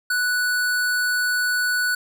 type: tone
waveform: square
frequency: 1480 Hz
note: F#6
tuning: in tune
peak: -20 dBFS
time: 0.1-1.95 s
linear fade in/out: 5 ms
effects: none